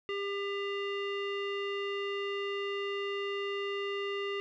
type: tone with low-pass filter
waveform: square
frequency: 400 Hz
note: G4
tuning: 35 cents sharp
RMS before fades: -35 dBFS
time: 0.09-4.4 s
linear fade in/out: 0 ms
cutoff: 2600 Hz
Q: 3.7
effects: none